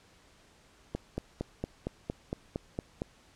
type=click train; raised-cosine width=2 ms; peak=-19 dBFS; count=10; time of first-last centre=0.95-3.019 s; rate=4.35 Hz; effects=pink hiss -61 dBFS RMS until 3.35 s + low-pass 8000 Hz 12 dB/octave